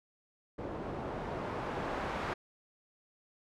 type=noise with low-pass filter sweep; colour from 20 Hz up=white; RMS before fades=-38 dBFS; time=0.58-2.34 s; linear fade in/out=10 ms; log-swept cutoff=530 to 1300 Hz; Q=0.83; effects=none